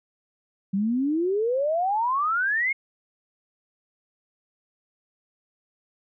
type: exponential sweep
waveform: sine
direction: up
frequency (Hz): 188.4 to 2199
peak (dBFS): -21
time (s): 0.73-2.73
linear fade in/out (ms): 10
effects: none